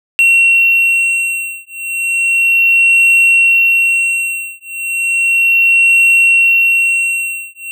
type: beating tone pair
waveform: triangle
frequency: 2729 / 2729.34 Hz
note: F7 / F7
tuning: -41 / -40 cents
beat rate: 0.34 Hz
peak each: -10 dBFS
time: 0.19-7.71 s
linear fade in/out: 0 ms
effects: none